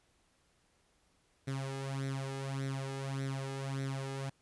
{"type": "tone with flanger", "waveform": "sawtooth", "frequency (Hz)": 135.5, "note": "C#3", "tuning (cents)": -39, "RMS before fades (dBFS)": -38, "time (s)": [1.47, 4.3], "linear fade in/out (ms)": 10, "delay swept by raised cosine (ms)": [0.51, 2.41], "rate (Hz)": 1.7, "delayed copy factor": 0.7, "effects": ["pink hiss -72 dBFS RMS until 4.41 s", "resampled to 24000 Hz"]}